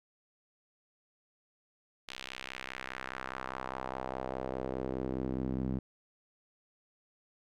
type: tone with band-pass filter sweep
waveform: sawtooth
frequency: 64.9 Hz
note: C2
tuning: 13 cents flat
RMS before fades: -38 dBFS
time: 2.08-5.79 s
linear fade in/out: 5 ms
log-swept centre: 3400 to 210 Hz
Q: 1.6
effects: none